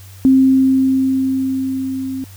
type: tone with level ramp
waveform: sine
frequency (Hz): 264.3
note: C4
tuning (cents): +18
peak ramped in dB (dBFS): -6 to -21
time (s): 0.25-2.24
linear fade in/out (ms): 0
effects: added 96 Hz sine -36 dBFS peak until 2.36 s + white hiss -44 dBFS RMS until 2.36 s